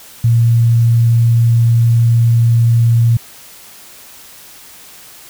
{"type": "tone", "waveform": "sine", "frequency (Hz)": 116.54, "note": "A#2", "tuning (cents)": 0, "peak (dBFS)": -7, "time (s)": [0.24, 3.17], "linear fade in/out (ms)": 5, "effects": ["white hiss -38 dBFS RMS until 5.29 s"]}